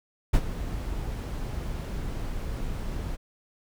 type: noise with ADSR envelope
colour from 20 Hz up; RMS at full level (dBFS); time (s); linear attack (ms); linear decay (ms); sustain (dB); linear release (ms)
brown; -18; 0.33-3.17; 12; 58; -14; 25
effects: none